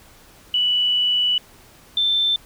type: tone pair in turn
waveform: sine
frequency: 2959 / 3551 Hz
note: F#7 / A7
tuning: -1 / +15 cents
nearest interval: minor third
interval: 316 cents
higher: second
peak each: -16 dBFS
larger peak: neither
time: 0.54-1.38 / 1.97-2.36 s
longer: first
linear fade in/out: 2 ms
effects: pink hiss -49 dBFS RMS until 2.45 s